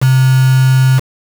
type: tone with quantisation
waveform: sine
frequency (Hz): 130.81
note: C3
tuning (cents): 0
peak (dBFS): -6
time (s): 0.01-1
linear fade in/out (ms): 20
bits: 3
effects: none